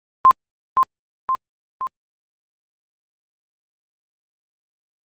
sine tone with echo, 1048 Hz, C6, 2 cents sharp, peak -6 dBFS, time 0.25-0.31 s, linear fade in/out 0 ms, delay 520 ms, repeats 3, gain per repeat -5 dB, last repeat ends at 1.87 s, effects Opus 32 kbps

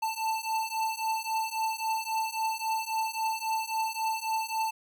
square beating tone pair, 884 / 887.7 Hz, A5 / A5, +8 / +15 cents, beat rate 3.7 Hz, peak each -33 / -32 dBFS, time 0.02-4.71 s, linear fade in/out 10 ms, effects none

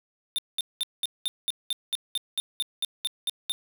square tone bursts, 3611 Hz, A7, 44 cents sharp, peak -25 dBFS, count 15, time 0.36-3.52 s, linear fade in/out 0 ms, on 24 ms, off 200 ms, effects none

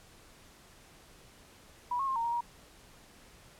sine tone with pitch steps, 976 / 1087 / 1062 / 923 / 938 / 950 Hz, B5 / C#6 / C6 / A#5 / A#5 / A#5, -21 / -34 / +25 / -17 / +11 / +33 cents, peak -29 dBFS, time 1.91-2.408 s, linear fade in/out 5 ms, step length 83 ms, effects pink hiss -57 dBFS RMS until 3.59 s + low-pass 12000 Hz 12 dB/octave

